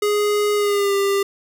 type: tone with pitch glide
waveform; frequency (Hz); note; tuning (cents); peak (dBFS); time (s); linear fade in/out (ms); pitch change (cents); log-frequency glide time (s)
square; 415.3 to 397.2; G#4 to G4; 0 to +23; -17; 0.02-1.23; 5; -77; 0.55-0.94
effects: none